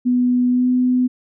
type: tone with pitch glide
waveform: sine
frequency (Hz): 247.7 to 251.3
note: B3 to B3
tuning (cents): +5 to +30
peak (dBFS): -13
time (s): 0.05-1.08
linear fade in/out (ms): 20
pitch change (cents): +25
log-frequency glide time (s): 0.49-0.68
effects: none